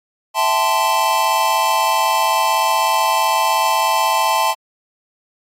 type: chord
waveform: square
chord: A minor seventh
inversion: second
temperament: equal with one note detuned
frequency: 659.3 / 784 / 880 / 1036.9 Hz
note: E5 / G5 / A5 / C6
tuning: 0 / 0 / 0 / -16 cents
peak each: -24 / -24 / -18 / -19 dBFS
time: 0.34-4.55 s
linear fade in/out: 50 ms
effects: AAC 48 kbps